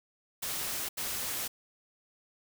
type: noise bursts at uneven times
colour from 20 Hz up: white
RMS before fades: -35 dBFS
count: 2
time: 0.42-0.89 / 0.97-1.48 s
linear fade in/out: 10 ms
effects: none